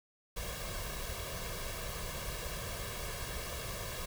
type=noise with comb filter; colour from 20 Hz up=pink; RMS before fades=-40 dBFS; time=0.36-4.06 s; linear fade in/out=10 ms; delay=1.8 ms; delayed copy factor=+0.7; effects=none